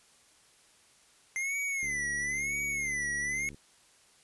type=tone with vibrato; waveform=square; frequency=2082 Hz; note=C7; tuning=9 cents flat; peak=-31 dBFS; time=1.36-3.49 s; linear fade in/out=0 ms; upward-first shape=sine; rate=0.99 Hz; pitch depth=140 cents each way
type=click train; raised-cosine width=3 ms; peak=-36 dBFS; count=125; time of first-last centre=1.83-3.545 s; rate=72.3 Hz
effects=white hiss -62 dBFS RMS until 4.23 s + resampled to 24000 Hz